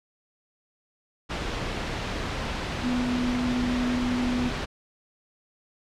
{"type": "tone in noise", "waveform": "sine", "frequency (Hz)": 246.9, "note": "B3", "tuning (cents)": 0, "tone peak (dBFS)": -24, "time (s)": [2.83, 4.5], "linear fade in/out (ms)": 20, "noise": "pink", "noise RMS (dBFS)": -30, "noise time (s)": [1.29, 4.66], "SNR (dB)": 3, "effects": ["low-pass 4000 Hz 12 dB/octave"]}